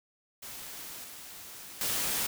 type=noise with level steps; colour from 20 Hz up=white; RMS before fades=-43 / -46 / -31 dBFS; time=0.42-2.27 s; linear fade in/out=10 ms; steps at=1.04 / 1.81 s; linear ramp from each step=2 ms; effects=none